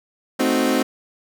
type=chord; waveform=30% pulse; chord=A diminished seventh; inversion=none; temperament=equal; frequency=220 / 261.6 / 311.1 / 370 Hz; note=A3 / C4 / Eb4 / Gb4; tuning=0 / 0 / 0 / 0 cents; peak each=-22 / -17 / -21 / -22 dBFS; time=0.39-0.83 s; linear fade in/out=10 ms; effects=none